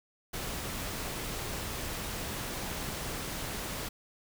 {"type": "noise", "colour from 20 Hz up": "pink", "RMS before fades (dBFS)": -37, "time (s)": [0.33, 3.89], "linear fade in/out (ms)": 10, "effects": []}